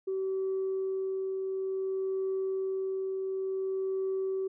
sine tone with tremolo, 382.2 Hz, G4, 44 cents flat, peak -27 dBFS, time 0.07-4.48 s, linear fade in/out 10 ms, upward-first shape triangle, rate 0.56 Hz, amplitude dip 30%, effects tanh soft clip ceiling -25 dBFS

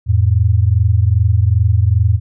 sine tone pair together, 86.59 / 109.1 Hz, F2 / A2, -14 / -14 cents, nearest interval major third, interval 400 cents, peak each -12 dBFS, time 0.06-2.2 s, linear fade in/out 50 ms, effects none

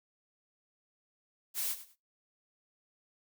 blue noise with echo, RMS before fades -34 dBFS, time 1.54-1.76 s, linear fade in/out 50 ms, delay 100 ms, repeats 2, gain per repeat -14 dB, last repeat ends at 1.96 s, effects noise-tail reverb RT60 0.2 s tail -18 dB re dry

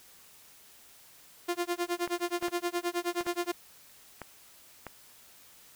sawtooth tone with tremolo, 349.2 Hz, F4, in tune, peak -23 dBFS, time 1.48-3.52 s, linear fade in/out 10 ms, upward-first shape sine, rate 9.5 Hz, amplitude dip 100%
clicks, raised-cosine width 0.5 ms, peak -24 dBFS, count 7, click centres 2.076 / 2.426 / 2.483 / 3.209 / 3.266 / 4.217 / 4.867 s
effects white hiss -56 dBFS RMS until 5.75 s

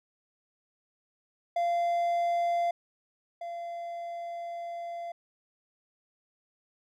triangle tone pair in turn, 690 / 686.1 Hz, F5 / F5, -21 / -31 cents, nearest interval unison, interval 10 cents, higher first, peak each -23 / -33 dBFS, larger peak first, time 1.56-2.71 / 3.41-5.12 s, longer second, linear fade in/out 5 ms, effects none

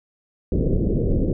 pink low-pass noise, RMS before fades -20 dBFS, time 0.52-1.33 s, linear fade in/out 2 ms, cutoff 510 Hz, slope 48 dB/octave, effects none

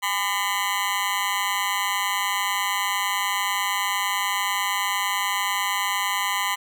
20% pulse tone with amplitude modulation, 1009 Hz, B5, 37 cents sharp, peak -13 dBFS, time 0.02-6.56 s, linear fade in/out 20 ms, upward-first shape sine, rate 191 Hz, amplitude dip 100%, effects none

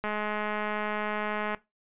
click train, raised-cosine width 0.5 ms, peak -17 dBFS, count 319, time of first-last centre 0.04-1.547 s, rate 211 Hz, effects noise-tail reverb RT60 0.2 s tail -18 dB re dry + resampled to 8000 Hz

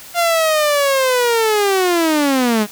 sawtooth linear sweep, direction down, 698.5 to 203.3 Hz, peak -9 dBFS, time 0.14-2.67 s, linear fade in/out 50 ms, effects white hiss -37 dBFS RMS until 2.71 s

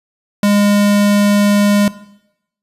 square tone, 204.4 Hz, G#3, 27 cents flat, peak -10 dBFS, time 0.43-1.88 s, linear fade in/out 2 ms, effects noise-tail reverb RT60 0.8 s tail -17 dB re dry + resampled to 32000 Hz

